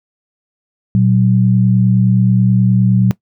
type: tone pair together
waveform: sine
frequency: 118.37 / 187.9 Hz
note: A#2 / F#3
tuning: +27 / +27 cents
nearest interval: minor sixth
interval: 800 cents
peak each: -11 dBFS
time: 0.95-3.11 s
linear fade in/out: 0 ms
effects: noise-tail reverb RT60 0.1 s tail -19 dB re dry